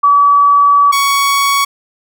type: tone pair in turn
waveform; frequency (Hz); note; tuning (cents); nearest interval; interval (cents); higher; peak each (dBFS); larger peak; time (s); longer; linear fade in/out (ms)
sine / sawtooth; 1144 / 1118.5; D6 / C#6; -46 / +15; unison; 39; first; -5 / -6; first; 0.03-0.92 / 0.92-1.65; first; 10
effects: none